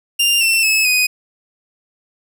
sawtooth tone with pitch steps, 2794 / 2691 / 2592 / 2496 Hz, F7 / E7 / E7 / D#7, 0 / +35 / -30 / +5 cents, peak -9 dBFS, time 0.19-1.07 s, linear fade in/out 10 ms, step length 220 ms, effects none

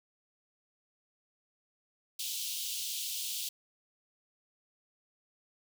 pink high-pass noise, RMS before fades -37 dBFS, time 2.19-3.49 s, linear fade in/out 5 ms, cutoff 2900 Hz, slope 48 dB/octave, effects none

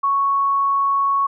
sine tone, 1108.7 Hz, C#6, in tune, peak -15 dBFS, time 0.03-1.27 s, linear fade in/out 10 ms, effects none

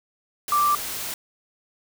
sine tone in noise, 1174.7 Hz, D6, in tune, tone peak -17 dBFS, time 0.52-0.75 s, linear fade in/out 2 ms, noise white, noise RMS -31 dBFS, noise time 0.48-1.14 s, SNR +11 dB, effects none

